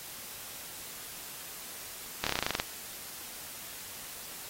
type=slowing click train; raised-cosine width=0.2 ms; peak=-11 dBFS; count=11; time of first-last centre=2.24-2.599 s; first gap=26 ms; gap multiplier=1.07; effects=white hiss -44 dBFS RMS until 4.49 s + AAC 48 kbps